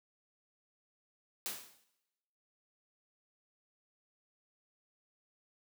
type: noise with exponential decay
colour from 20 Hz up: white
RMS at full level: -36 dBFS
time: 1.46-1.84 s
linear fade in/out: 0 ms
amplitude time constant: 81 ms
effects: noise-tail reverb RT60 1.0 s tail -18 dB re dry + high-pass 150 Hz 12 dB/octave